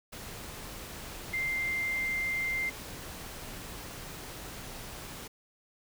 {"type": "tone in noise", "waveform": "sine", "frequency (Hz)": 2093, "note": "C7", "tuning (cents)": 0, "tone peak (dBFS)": -29, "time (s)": [1.33, 2.7], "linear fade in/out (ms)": 10, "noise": "pink", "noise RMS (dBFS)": -43, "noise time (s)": [0.12, 5.28], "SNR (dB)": 11, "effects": []}